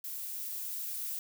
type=noise with level ramp; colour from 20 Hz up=violet; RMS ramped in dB=-40 to -37 dBFS; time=0.04-1.19 s; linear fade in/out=2 ms; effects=none